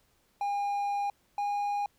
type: tone pair in turn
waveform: triangle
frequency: 810 / 816.6 Hz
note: G#5 / G#5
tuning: -43 / -29 cents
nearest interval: unison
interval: 14 cents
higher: second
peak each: -26 dBFS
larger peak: neither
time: 0.41-1.1 / 1.38-1.86 s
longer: first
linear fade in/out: 2 ms
effects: pink hiss -69 dBFS RMS until 1.98 s